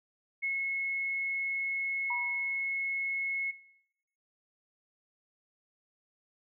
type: tone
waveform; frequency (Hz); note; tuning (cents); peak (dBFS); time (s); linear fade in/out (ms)
sine; 2181; C#7; -29; -29; 0.42-3.52; 20
type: tone with exponential decay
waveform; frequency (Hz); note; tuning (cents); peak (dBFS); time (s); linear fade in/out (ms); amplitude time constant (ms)
sine; 965; B5; -40; -32; 2.1-2.75; 5; 140
effects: noise-tail reverb RT60 0.8 s tail -21 dB re dry